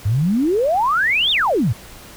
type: exponential two-way sweep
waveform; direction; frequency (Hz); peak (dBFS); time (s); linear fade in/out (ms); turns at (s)
sine; up then down; 94.7 to 3762 to 94.7; -14; 0.05-1.73; 10; 1.31
effects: added 50 Hz sine -48 dBFS peak until 2.16 s + pink hiss -40 dBFS RMS until 2.16 s